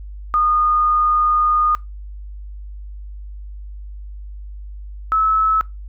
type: tone pair in turn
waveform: sine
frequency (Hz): 1226 / 1298.9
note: D#6 / E6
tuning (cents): -26 / -26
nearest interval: minor second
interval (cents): 100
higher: second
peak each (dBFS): -13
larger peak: neither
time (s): 0.34-1.75 / 5.12-5.61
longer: first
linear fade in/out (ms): 0
effects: noise-tail reverb RT60 0.2 s tail -21 dB re dry + added 50 Hz sine -30 dBFS peak until 5.88 s